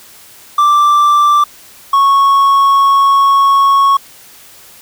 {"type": "tone pair in turn", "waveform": "triangle", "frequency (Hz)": [1174.7, 1104.6], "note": ["D6", "C#6"], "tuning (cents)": [0, -6], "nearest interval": "minor second", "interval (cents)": 106, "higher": "first", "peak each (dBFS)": -4, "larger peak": "neither", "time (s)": [[0.58, 1.44], [1.93, 3.97]], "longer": "second", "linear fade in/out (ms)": 5, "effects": ["white hiss -39 dBFS RMS until 4.81 s"]}